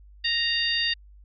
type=harmonic tone with a mistuned harmonic; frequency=932.3 Hz; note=A#5; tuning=in tune; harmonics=2 / 3 / 4 / 5; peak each=-28 / -28 / -28 / -28 dBFS; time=0.24-0.94 s; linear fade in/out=10 ms; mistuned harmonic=4; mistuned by=-30 cents; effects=added 50 Hz sine -47 dBFS peak until 1.24 s